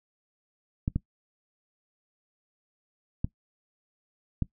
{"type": "clicks", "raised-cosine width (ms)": 5, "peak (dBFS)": -14, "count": 4, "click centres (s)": [0.879, 0.96, 3.245, 4.423], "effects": ["noise-tail reverb RT60 0.1 s tail -20 dB re dry"]}